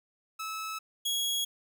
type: tone pair in turn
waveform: sawtooth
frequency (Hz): 1300 / 3322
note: E6 / G#7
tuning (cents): -24 / 0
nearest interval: octave + major third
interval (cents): 1624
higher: second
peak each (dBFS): -31 / -25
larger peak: second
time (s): 0.39-0.79 / 1.05-1.45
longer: neither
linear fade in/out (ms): 10
effects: none